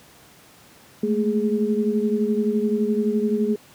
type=tone cluster; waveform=sine; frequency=212.3 / 224 / 416.4 Hz; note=G#3 / A3 / G#4; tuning=+38 / +31 / +5 cents; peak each=-23 dBFS; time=1.03-3.56 s; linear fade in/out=5 ms; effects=pink hiss -50 dBFS RMS until 3.74 s + high-pass 100 Hz 12 dB/octave